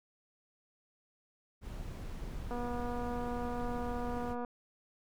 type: noise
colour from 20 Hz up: brown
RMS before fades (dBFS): -42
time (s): 1.61-4.36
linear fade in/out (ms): 50
type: click train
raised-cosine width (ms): 1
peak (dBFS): -27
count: 470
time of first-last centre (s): 2.51-4.448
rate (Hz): 242
effects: none